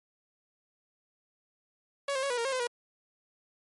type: tone with pitch steps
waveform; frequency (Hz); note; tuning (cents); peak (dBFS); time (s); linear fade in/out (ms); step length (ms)
sawtooth; 560 / 529 / 556 / 488.9 / 465 / 538 / 513 / 481.2; C#5 / C5 / C#5 / B4 / A#4 / C5 / C5 / B4; +18 / +19 / +5 / -18 / -4 / +48 / -34 / -45; -25; 2.08-2.672; 5; 74
effects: MP3 48 kbps